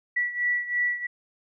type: beating tone pair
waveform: sine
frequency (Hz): 1950 / 1953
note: B6 / B6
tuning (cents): -23 / -20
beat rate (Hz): 3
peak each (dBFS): -25 / -29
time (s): 0.16-1.07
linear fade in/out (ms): 10
effects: none